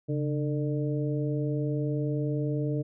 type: harmonic tone with a mistuned harmonic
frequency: 150 Hz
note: D3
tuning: 37 cents sharp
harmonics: 1 / 2 / 3 / 4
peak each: -28 / -32 / -34 / -39 dBFS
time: 0.08-2.83 s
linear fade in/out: 20 ms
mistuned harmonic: 1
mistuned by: -120 cents
effects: none